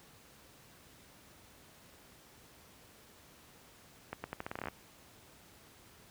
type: accelerating click train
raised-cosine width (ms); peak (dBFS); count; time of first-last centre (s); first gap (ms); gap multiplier
0.5; -23; 13; 4.13-4.685; 110; 0.82
effects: pink hiss -59 dBFS RMS until 6.1 s + high-pass 60 Hz 12 dB/octave